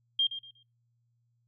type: tone with echo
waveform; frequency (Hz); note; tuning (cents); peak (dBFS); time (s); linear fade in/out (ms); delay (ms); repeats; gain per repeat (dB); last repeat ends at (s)
sine; 3204; G7; +37; -22; 0.19-0.27; 5; 120; 3; -12; 0.63
effects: noise-tail reverb RT60 0.2 s tail -22 dB re dry + added 118 Hz sine -70 dBFS peak until 1.47 s